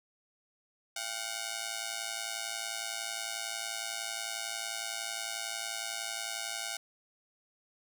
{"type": "ring-modulated tone", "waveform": "5% pulse", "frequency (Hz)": 737, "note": "F#5", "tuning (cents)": -7, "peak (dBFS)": -21, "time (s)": [0.96, 6.77], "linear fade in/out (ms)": 5, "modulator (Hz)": 55.5, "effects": []}